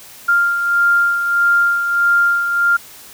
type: beating tone pair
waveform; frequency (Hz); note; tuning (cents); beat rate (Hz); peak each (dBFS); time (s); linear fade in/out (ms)
sine; 1396.9 / 1398.5; F6 / F6; 0 / +2; 1.6; -12 / -21; 0.28-2.77; 10
effects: white hiss -39 dBFS RMS until 3.13 s